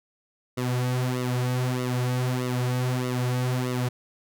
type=tone with flanger; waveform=sawtooth; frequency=125.6 Hz; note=B2; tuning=30 cents sharp; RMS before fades=-26 dBFS; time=0.57-3.89 s; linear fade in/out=10 ms; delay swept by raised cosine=1.2 to 5.1 ms; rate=1.6 Hz; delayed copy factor=-0.8; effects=none